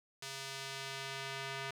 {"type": "tone with band-pass filter sweep", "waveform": "square", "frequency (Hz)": 135.9, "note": "C#3", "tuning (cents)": -34, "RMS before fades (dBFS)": -43, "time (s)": [0.22, 1.71], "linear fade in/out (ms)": 5, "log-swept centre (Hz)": [5200, 2300], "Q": 0.76, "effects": ["11-bit"]}